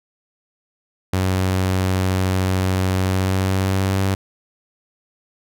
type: tone with pitch glide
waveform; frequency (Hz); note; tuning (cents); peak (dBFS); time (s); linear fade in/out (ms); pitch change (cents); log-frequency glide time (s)
sawtooth; 93.6 to 96.51; F#2 to G2; +20 to -27; -13; 1.13-4.15; 5; +53; 2.95-4.03
effects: none